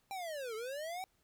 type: linear two-way sweep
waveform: square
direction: down then up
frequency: 800 to 425 to 769 Hz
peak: -40 dBFS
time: 0.11-1.04 s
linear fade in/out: 0 ms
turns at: 0.55 s
effects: pink hiss -75 dBFS RMS until 1.23 s